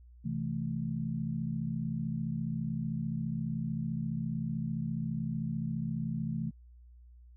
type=chord; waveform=sine; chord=A minor; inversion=first; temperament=equal; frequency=130.81 / 164.81 / 220 Hz; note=C3 / E3 / A3; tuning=0 / 0 / 0 cents; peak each=-37 / -35 / -36 dBFS; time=0.24-6.51 s; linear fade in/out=20 ms; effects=added 60 Hz sine -52 dBFS peak until 7.36 s